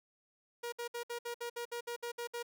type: tone bursts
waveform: sawtooth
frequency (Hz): 475.4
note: A#4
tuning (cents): +34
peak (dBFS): -34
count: 12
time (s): 0.63-2.429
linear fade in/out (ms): 10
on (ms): 94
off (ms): 61
effects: none